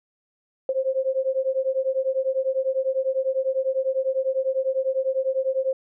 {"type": "beating tone pair", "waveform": "sine", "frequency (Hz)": [523.3, 533.3], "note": ["C5", "C5"], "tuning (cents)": [0, 33], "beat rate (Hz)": 10, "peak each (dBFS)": [-24, -24], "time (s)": [0.69, 5.73], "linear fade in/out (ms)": 2, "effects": []}